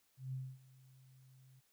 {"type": "tone with ADSR envelope", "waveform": "sine", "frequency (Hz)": 130.81, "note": "C3", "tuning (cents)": 0, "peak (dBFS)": -38, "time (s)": [0.17, 1.61], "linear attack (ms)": 160, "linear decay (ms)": 250, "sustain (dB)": -22, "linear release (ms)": 22, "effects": ["white hiss -75 dBFS RMS until 1.72 s"]}